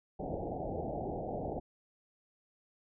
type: low-pass noise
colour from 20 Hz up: white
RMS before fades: -38 dBFS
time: 0.19-1.6 s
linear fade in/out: 10 ms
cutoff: 800 Hz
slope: 96 dB/octave
effects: none